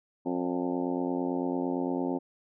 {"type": "harmonic tone with a mistuned harmonic", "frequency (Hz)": 88.9, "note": "F2", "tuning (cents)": 31, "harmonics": [2, 3, 4, 5, 6, 7, 8, 9, 10], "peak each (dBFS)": [-39, -30, -34, -39, -39, -43, -42, -42, -42], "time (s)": [0.25, 2.19], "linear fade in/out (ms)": 20, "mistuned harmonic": 7, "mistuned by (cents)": -60, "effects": []}